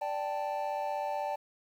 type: chord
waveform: triangle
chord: D suspended fourth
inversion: none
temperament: equal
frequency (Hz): 587.3 / 784 / 880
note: D5 / G5 / A5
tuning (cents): 0 / 0 / 0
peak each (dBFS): -34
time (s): 0.01-1.36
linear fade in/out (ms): 10
effects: 10-bit